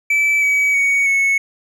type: tone with pitch steps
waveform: triangle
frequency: 2312 / 2275 / 2238 / 2202 Hz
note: D7 / C#7 / C#7 / C#7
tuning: -28 / +44 / +16 / -12 cents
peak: -11 dBFS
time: 0.1-1.38 s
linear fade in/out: 5 ms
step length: 320 ms
effects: none